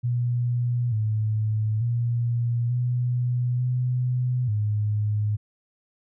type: tone with pitch steps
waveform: sine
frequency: 121.3 / 108.3 / 118.7 / 123.1 / 125.2 / 105.4 Hz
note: B2 / A2 / A#2 / B2 / B2 / G#2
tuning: -31 / -27 / +32 / -5 / +24 / +26 cents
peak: -21 dBFS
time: 0.03-5.37 s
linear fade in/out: 20 ms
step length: 890 ms
effects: none